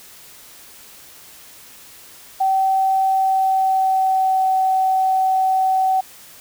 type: tone with pitch glide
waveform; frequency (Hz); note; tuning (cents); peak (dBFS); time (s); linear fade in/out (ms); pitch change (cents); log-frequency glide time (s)
sine; 768 to 758.7; G5 to F#5; -36 to +43; -14; 2.4-6.01; 10; -21; 3.07-4.47
effects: white hiss -43 dBFS RMS until 6.4 s